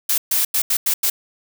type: noise bursts at uneven times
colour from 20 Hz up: blue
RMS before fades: -18 dBFS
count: 6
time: 0.09-0.18 / 0.31-0.45 / 0.54-0.62 / 0.7-0.77 / 0.86-0.94 / 1.03-1.1 s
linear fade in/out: 5 ms
effects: none